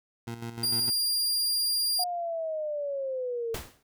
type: tone with tremolo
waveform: 20% pulse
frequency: 116.54 Hz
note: A#2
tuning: in tune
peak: -29 dBFS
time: 0.27-0.9 s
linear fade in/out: 5 ms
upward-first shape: square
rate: 6.6 Hz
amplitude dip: 60%
type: tone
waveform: sawtooth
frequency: 4795 Hz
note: D8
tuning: 35 cents sharp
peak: -22 dBFS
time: 0.63-2.04 s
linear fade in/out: 5 ms
type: linear sweep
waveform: sine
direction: down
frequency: 726 to 448.3 Hz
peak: -29 dBFS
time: 1.99-3.55 s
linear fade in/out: 5 ms
type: noise with exponential decay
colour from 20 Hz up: pink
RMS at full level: -32 dBFS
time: 3.54-3.83 s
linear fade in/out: 5 ms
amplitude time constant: 62 ms
effects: none